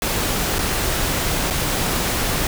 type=noise with dropouts; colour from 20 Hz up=pink; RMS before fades=-21 dBFS; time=0.02-2.47 s; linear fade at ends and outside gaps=1 ms; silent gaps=0.585-0.59 / 1.502-1.507 s; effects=none